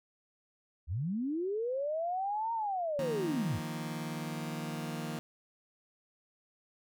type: linear two-way sweep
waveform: sine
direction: up then down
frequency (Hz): 66.4 to 932.3 to 66.4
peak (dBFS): -31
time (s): 0.87-3.6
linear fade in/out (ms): 50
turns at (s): 2.53
type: chord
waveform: sawtooth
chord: Eb suspended second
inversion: none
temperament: just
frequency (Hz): 155.56 / 175.01 / 233.3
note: Eb3 / F3 / Bb3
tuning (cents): 0 / +4 / +2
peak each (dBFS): -35 / -39 / -36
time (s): 2.99-5.19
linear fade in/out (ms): 0
effects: none